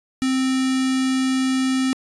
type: tone with notch filter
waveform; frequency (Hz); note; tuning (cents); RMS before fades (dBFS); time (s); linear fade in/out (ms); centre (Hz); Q
square; 261.6; C4; 0; -20; 0.22-1.93; 0; 680; 0.68
effects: resampled to 22050 Hz